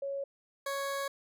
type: tone pair in turn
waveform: sine / 20% pulse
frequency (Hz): 554.4 / 554.4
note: C#5 / C#5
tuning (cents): 0 / 0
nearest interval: unison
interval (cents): 0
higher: neither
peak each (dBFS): -33 / -28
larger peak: second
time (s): 0.02-0.24 / 0.66-1.08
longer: second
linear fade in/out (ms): 5
effects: none